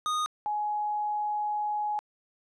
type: tone pair in turn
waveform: square / sine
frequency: 1237 / 838.7 Hz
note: D#6 / G#5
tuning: -10 / +17 cents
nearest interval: perfect fifth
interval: 673 cents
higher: first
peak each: -27 dBFS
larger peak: neither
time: 0.06-0.26 / 0.46-1.99 s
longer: second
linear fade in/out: 0 ms
effects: low-pass 8000 Hz 12 dB/octave